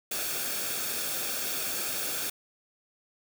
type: noise with comb filter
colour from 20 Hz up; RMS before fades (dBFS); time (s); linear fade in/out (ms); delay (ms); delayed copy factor
white; -32; 0.11-2.3; 5; 1; -0.55
effects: none